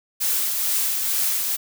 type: noise with tremolo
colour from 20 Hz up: blue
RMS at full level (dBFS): -21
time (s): 0.2-1.57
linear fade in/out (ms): 20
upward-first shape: triangle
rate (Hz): 2.2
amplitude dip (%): 35
effects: none